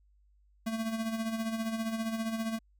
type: tone with tremolo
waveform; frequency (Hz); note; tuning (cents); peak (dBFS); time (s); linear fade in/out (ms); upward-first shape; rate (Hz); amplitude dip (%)
square; 224; A3; +31; -30; 0.66-2.59; 10; sine; 15; 55
effects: added 50 Hz sine -62 dBFS peak until 2.79 s